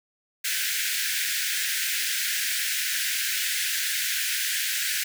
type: high-pass noise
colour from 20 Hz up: pink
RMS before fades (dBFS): -27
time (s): 0.44-5.04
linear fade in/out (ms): 10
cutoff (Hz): 1500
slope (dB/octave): 96
effects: none